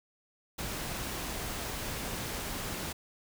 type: noise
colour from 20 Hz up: pink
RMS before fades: -37 dBFS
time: 0.58-2.93 s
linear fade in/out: 10 ms
effects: none